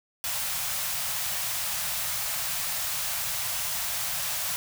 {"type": "band-stop noise", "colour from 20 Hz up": "white", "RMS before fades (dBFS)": -30, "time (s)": [0.24, 4.56], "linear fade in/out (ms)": 0, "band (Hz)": [180, 580], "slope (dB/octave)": 48, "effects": []}